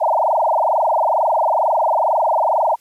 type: tone with frequency modulation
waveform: sine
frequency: 784 Hz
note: G5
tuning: in tune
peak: -13 dBFS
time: 0-2.76 s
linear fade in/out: 20 ms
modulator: 22.2 Hz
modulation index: 8
effects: white hiss -56 dBFS RMS until 2.8 s + resampled to 32000 Hz